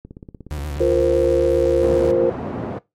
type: click train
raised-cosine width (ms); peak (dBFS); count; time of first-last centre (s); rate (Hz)
3; -23; 17; 0.05-1.002; 16.8
type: tone with vibrato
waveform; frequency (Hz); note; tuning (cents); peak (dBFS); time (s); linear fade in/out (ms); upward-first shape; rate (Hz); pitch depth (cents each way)
35% pulse; 73.42; D2; 0; -23; 0.51-2.11; 0; sine; 7.8; 71
type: chord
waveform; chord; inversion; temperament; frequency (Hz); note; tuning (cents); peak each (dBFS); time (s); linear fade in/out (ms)
sine; F suspended fourth; none; equal; 349.2 / 466.2 / 523.3; F4 / Bb4 / C5; 0 / 0 / 0; -18; 0.8-2.3; 5
type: band-pass noise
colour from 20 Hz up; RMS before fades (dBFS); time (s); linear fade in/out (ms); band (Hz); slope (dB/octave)
pink; -27; 1.82-2.79; 10; 130 to 740; 12
effects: noise-tail reverb RT60 0.2 s tail -19 dB re dry + MP3 64 kbps